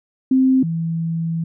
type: tone pair in turn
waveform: sine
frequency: 261.6 / 164.8 Hz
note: C4 / E3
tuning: 0 / 0 cents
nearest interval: minor sixth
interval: 800 cents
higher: first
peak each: -11 / -19 dBFS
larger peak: first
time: 0.31-0.63 / 0.63-1.44 s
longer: second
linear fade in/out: 5 ms
effects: none